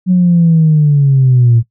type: linear sweep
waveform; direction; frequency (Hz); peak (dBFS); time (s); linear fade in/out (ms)
sine; down; 185 to 113.5; -4; 0.06-1.63; 50
effects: noise-tail reverb RT60 0.1 s tail -17 dB re dry + tanh soft clip ceiling -1 dBFS